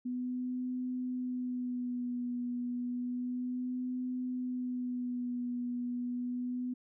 sine tone with vibrato, 248.2 Hz, B3, 9 cents sharp, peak -33 dBFS, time 0.05-6.74 s, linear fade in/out 10 ms, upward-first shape sine, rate 0.31 Hz, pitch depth 28 cents each way, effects none

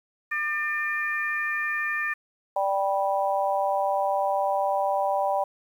harmonic tone, 599 Hz, D5, 34 cents sharp, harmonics 2 / 3 / 4, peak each -33 / -26 / -33 dBFS, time 0.31-2.14 s, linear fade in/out 10 ms
sine chord, G major, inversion second, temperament just, 588 / 784 / 980 Hz, D5 / G5 / B5, +2 / 0 / -14 cents, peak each -26 / -25 / -29 dBFS, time 2.56-5.44 s, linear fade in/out 5 ms
effects 9-bit

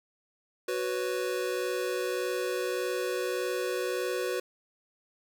square chord, F# suspended fourth, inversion none, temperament just, 370 / 493.3 / 555 Hz, F#4 / B4 / C#5, 0 / -2 / +2 cents, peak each -33 / -33 / -39 dBFS, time 0.68-4.4 s, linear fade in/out 5 ms, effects none

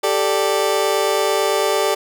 30% pulse chord, G suspended second, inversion none, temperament just, 392 / 441 / 588 Hz, G4 / A4 / D5, 0 / +4 / +2 cents, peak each -18 dBFS, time 0.03-1.95 s, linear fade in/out 10 ms, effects none

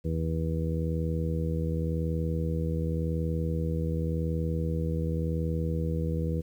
harmonic tone, 80.9 Hz, E2, 32 cents flat, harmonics 1 / 2 / 3 / 4 / 5 / 6, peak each -30 / -30 / -40 / -38 / -42 / -36 dBFS, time 0.04-6.42 s, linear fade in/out 20 ms, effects 10-bit

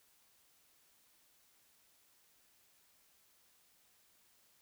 silence, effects white hiss -70 dBFS RMS until 4.61 s

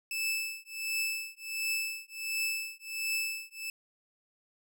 sawtooth tone with tremolo, 2628 Hz, E7, 6 cents flat, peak -25 dBFS, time 0.11-3.7 s, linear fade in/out 2 ms, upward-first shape triangle, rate 1.4 Hz, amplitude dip 100%, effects none

